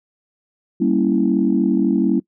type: chord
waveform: sine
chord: G diminished seventh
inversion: none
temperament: equal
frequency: 196 / 233.1 / 277.2 / 329.6 Hz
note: G3 / Bb3 / Db4 / Fb4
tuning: 0 / 0 / 0 / 0 cents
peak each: -19 dBFS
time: 0.8-2.2 s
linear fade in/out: 10 ms
effects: noise-tail reverb RT60 0.1 s tail -22 dB re dry + tanh soft clip ceiling -4 dBFS